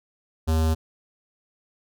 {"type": "tone with notch filter", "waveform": "square", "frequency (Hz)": 79.9, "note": "D#2", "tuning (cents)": 47, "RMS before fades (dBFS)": -21, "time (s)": [0.47, 0.75], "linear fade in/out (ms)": 20, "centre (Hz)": 2100, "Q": 1.3, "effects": []}